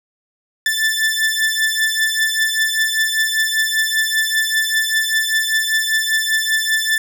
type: beating tone pair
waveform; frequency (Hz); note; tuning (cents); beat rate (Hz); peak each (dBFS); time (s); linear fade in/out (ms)
sawtooth; 1759 / 1764.1; A6 / A6; -1 / +4; 5.1; -15; 0.66-6.98; 2
effects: none